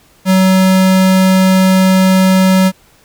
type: tone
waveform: square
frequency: 188.2 Hz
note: F#3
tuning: 30 cents sharp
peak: -7 dBFS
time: 0.25-2.72 s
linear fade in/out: 50 ms
effects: pink hiss -48 dBFS RMS until 3.04 s